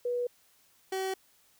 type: tone pair in turn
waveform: sine / 30% pulse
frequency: 487.4 / 380.7 Hz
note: B4 / F#4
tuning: -23 / +49 cents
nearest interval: major third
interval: 428 cents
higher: first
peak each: -28 dBFS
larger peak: neither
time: 0.05-0.27 / 0.92-1.14 s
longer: neither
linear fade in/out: 5 ms
effects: white hiss -65 dBFS RMS until 1.59 s